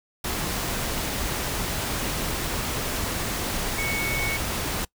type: tone in noise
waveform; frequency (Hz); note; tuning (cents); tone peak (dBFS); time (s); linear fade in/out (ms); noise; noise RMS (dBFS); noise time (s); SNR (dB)
sine; 2219; C#7; +1; -27; 3.78-4.37; 5; pink; -28; 0.24-4.85; -2
effects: noise-tail reverb RT60 0.1 s tail -23 dB re dry